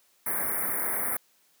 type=band-stop noise; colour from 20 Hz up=white; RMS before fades=-29 dBFS; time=0.26-1.17 s; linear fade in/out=5 ms; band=2200 to 9400 Hz; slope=96 dB/octave; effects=white hiss -65 dBFS RMS until 1.6 s + high-pass 150 Hz 12 dB/octave